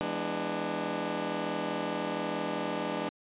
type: chord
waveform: 15% pulse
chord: E dominant seventh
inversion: none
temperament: just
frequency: 164.81 / 206 / 247.2 / 296.7 Hz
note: E3 / G#3 / B3 / D4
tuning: 0 / -14 / +2 / +18 cents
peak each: -33 / -30 / -34 / -28 dBFS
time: 0.01-3.09 s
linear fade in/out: 0 ms
effects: resampled to 8000 Hz